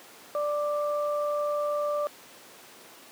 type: tone pair together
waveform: sine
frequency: 589 / 1178 Hz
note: D5 / D6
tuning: +5 / +5 cents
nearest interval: octave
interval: 1200 cents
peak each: -26 / -32 dBFS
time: 0.35-2.07 s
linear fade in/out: 0 ms
effects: pink hiss -49 dBFS RMS until 3.11 s + high-pass 300 Hz 12 dB/octave